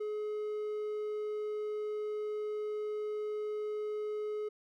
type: tone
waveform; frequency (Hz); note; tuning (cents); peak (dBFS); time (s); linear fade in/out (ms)
triangle; 423.4; G#4; +33; -32; 0-4.49; 10
effects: none